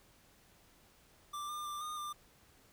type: tone with pitch steps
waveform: square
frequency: 1178 / 1201 / 1184 / 1223 / 1192 Hz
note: D6 / D6 / D6 / D#6 / D6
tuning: +5 / +38 / +14 / -30 / +25 cents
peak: -40 dBFS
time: 1.33-2.13 s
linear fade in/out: 10 ms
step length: 160 ms
effects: pink hiss -65 dBFS RMS until 2.72 s

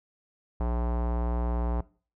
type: tone with low-pass filter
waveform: square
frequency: 59.4 Hz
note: A#1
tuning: 33 cents sharp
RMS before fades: -28 dBFS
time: 0.6-1.81 s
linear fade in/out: 5 ms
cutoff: 900 Hz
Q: 1.9
effects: noise-tail reverb RT60 0.4 s tail -21 dB re dry

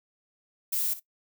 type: noise with echo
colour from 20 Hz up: violet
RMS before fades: -28 dBFS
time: 0.72-0.94 s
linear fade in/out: 10 ms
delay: 59 ms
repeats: 1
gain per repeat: -15 dB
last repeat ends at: 0.999 s
effects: noise-tail reverb RT60 0.1 s tail -18 dB re dry

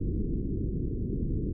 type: low-pass noise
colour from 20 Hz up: pink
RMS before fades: -30 dBFS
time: 0-1.53 s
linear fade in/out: 10 ms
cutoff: 390 Hz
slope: 48 dB/octave
effects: none

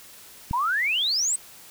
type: click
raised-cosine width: 5 ms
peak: -16 dBFS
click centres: 0.511 s
type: exponential sweep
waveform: sine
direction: up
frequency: 908 to 8440 Hz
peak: -21 dBFS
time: 0.53-1.36 s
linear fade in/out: 5 ms
effects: white hiss -47 dBFS RMS until 1.7 s

